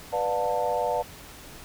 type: chord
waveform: sine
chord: B half-diminished seventh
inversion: none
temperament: just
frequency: 493.9 / 592.7 / 711.2 / 889 Hz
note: B4 / D5 / F5 / A5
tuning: 0 / +16 / +31 / +18 cents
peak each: -29 dBFS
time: 0.12-1.03 s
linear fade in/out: 20 ms
effects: pink hiss -45 dBFS RMS until 1.64 s